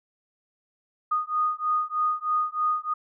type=beating tone pair; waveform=sine; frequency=1234 / 1237.2 Hz; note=D#6 / D#6; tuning=-15 / -10 cents; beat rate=3.2 Hz; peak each=-26 dBFS; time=1.11-2.94 s; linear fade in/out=10 ms; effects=none